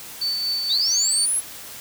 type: tone with tremolo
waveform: sine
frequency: 4520 Hz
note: C#8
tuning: 33 cents sharp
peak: -20 dBFS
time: 0.21-1.26 s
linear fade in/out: 10 ms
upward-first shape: triangle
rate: 4.2 Hz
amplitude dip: 35%
type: linear sweep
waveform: sine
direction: up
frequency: 3500 to 11120 Hz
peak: -19 dBFS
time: 0.69-1.41 s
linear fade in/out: 20 ms
effects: white hiss -38 dBFS RMS until 1.8 s